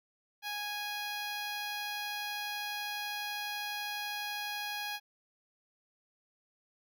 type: tone with notch filter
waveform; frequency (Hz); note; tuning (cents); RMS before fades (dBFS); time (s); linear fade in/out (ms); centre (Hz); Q
10% pulse; 828; G#5; -5; -38; 0.42-5; 50; 8300; 1.2
effects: none